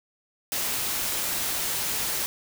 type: noise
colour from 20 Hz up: white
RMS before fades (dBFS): -28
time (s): 0.52-2.26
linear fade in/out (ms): 0
effects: none